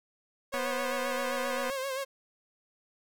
sawtooth tone with vibrato, 536 Hz, C5, 42 cents sharp, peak -28 dBFS, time 0.52-2.05 s, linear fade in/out 20 ms, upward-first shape sine, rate 7.6 Hz, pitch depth 61 cents each way
click train, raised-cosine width 0.5 ms, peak -22 dBFS, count 285, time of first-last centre 0.54-1.699 s, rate 245 Hz
effects none

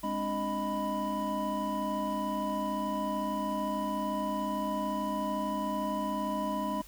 triangle tone cluster, 206.4 / 264.1 / 297.6 / 621 / 990 Hz, G#3 / C4 / D4 / D#5 / B5, -10 / +16 / +23 / -3 / +4 cents, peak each -34 / -38 / -36 / -35 / -32 dBFS, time 0.03-6.82 s, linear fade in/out 10 ms, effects added 44 Hz sine -53 dBFS peak until 6.87 s + white hiss -54 dBFS RMS until 6.87 s

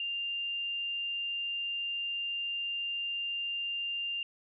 sine tone, 2794 Hz, F7, in tune, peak -32 dBFS, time 0-4.23 s, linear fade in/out 2 ms, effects none

